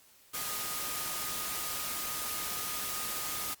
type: tone in noise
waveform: sine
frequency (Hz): 1239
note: D#6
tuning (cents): -8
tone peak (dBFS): -44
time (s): 0.33-3.55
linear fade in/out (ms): 20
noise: white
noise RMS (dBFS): -36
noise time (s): 0.33-3.55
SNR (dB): -11
effects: white hiss -61 dBFS RMS until 3.6 s + Opus 48 kbps